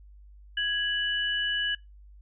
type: tone pair together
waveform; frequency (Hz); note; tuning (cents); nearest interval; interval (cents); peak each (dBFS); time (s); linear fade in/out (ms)
sine; 1661.2 / 2960; G#6 / F#7; 0 / 0; minor seventh; 1000; -28; 0.57-1.75; 5
effects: noise-tail reverb RT60 0.2 s tail -23 dB re dry + added 50 Hz sine -48 dBFS peak until 2.21 s